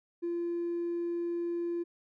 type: tone with hard clipping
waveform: sine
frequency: 343.3 Hz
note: F4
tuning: 30 cents flat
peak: -31 dBFS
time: 0.22-1.84 s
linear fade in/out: 20 ms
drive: 1 dB
effects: none